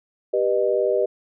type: chord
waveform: sine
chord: G augmented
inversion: none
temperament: just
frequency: 392 / 490 / 612.5 Hz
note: G4 / B4 / D#5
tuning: 0 / -14 / -27 cents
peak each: -22 dBFS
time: 0.33-1.06 s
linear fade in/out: 10 ms
effects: none